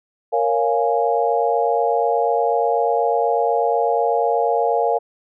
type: chord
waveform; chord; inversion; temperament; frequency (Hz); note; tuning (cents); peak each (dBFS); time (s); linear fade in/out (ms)
sine; Bb minor seventh; none; equal; 466.2 / 554.4 / 698.5 / 830.6; Bb4 / Db5 / F5 / Ab5; 0 / 0 / 0 / 0; -20 / -23 / -20 / -22; 0.32-4.99; 20
effects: none